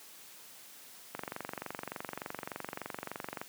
click train, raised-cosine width 0.5 ms, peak -22 dBFS, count 54, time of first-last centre 1.15-3.415 s, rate 23.4 Hz, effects white hiss -53 dBFS RMS until 3.48 s + high-pass 150 Hz 12 dB/octave

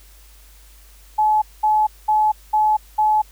sine tone bursts, 856 Hz, A5, 48 cents flat, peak -13 dBFS, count 5, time 1.18-3.22 s, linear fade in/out 10 ms, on 240 ms, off 210 ms, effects added 50 Hz sine -45 dBFS peak until 3.31 s + white hiss -51 dBFS RMS until 3.31 s

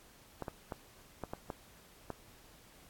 clicks, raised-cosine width 1 ms, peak -24 dBFS, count 7, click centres 0.423 / 0.482 / 0.722 / 1.237 / 1.335 / 1.502 / 2.103 s, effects pink hiss -60 dBFS RMS until 2.89 s + AAC 64 kbps

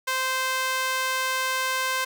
sawtooth tone with high-pass filter, 520 Hz, C5, 11 cents flat, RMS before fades -26 dBFS, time 0.07-2.05 s, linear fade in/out 10 ms, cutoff 1200 Hz, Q 1.2, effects none

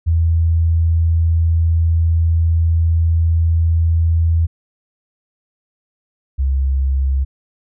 sine tone pair in turn, 82.5 / 67.45 Hz, E2 / C#2, +2 / -47 cents, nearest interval minor third, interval 349 cents, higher first, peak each -11 / -13 dBFS, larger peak first, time 0.06-4.47 / 6.38-7.25 s, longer first, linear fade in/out 20 ms, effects none

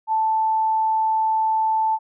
sine tone, 880 Hz, A5, in tune, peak -17 dBFS, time 0.07-1.99 s, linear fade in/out 50 ms, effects none

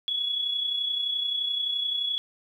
sine tone with amplitude modulation, 3376 Hz, G#7, 28 cents sharp, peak -23 dBFS, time 0.08-2.18 s, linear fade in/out 0 ms, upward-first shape sine, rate 31.6 Hz, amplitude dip 50%, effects 10-bit

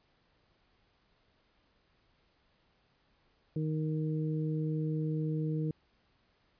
harmonic tone, 155.6 Hz, D#3, in tune, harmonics 1 / 2 / 3, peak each -31 / -37 / -41 dBFS, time 3.56-5.71 s, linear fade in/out 2 ms, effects pink hiss -71 dBFS RMS until 6.59 s + resampled to 11025 Hz

